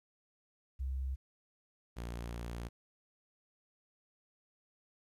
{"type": "tone pair in turn", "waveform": ["sine", "sawtooth"], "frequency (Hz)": [66, 58.61], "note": ["C2", "A#1"], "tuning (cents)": [16, 10], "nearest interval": "major second", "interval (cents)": 206, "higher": "first", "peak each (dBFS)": [-34, -36], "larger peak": "first", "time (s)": [[0.79, 1.16], [1.96, 2.69]], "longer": "second", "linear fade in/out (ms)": 20, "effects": ["resampled to 32000 Hz", "12-bit"]}